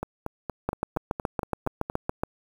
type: two click trains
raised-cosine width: 1 ms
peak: -11 / -16 dBFS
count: 12 / 9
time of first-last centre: 0.69-2.235 / 0.03-1.899 s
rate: 7.12 / 4.28 Hz
effects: 7-bit